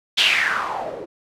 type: noise with low-pass filter sweep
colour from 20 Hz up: blue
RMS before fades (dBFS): -21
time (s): 0.17-1.06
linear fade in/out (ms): 20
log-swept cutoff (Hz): 3500 to 400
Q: 4.9
effects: none